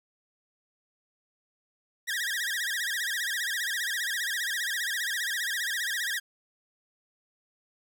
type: tone with vibrato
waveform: sawtooth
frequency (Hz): 1760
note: A6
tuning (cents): 0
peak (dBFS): -25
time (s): 2.07-6.2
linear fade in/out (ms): 20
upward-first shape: sine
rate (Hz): 15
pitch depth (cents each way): 180
effects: 10-bit